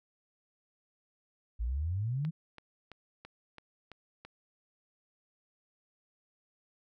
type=exponential sweep; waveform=sine; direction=up; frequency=52.9 to 167 Hz; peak=-30 dBFS; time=1.59-2.31 s; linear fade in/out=20 ms
type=click train; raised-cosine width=0.3 ms; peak=-31 dBFS; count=7; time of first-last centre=2.25-4.25 s; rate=3 Hz
effects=none